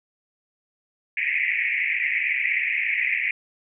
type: band-pass noise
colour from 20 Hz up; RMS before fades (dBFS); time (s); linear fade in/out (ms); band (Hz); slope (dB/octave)
pink; -24; 1.17-3.31; 2; 1900 to 2500; 96
effects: none